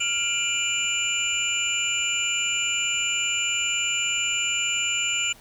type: tone cluster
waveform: sine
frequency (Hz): 1391 / 2385 / 2690 / 2932 / 7140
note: F6 / D7 / E7 / F#7 / A8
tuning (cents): -7 / +26 / +34 / -16 / +24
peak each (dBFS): -36 / -27 / -33 / -27 / -28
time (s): 0-5.33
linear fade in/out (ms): 10
effects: pink hiss -51 dBFS RMS until 5.4 s